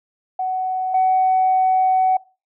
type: tone pair in turn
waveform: sine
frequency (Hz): 747 / 750.5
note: F#5 / F#5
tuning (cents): +16 / +24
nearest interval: unison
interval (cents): 8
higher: second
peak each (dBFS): -19 / -12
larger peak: second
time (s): 0.39-0.94 / 0.94-2.17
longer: second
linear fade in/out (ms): 5
effects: noise-tail reverb RT60 0.3 s tail -22 dB re dry + tanh soft clip ceiling -9 dBFS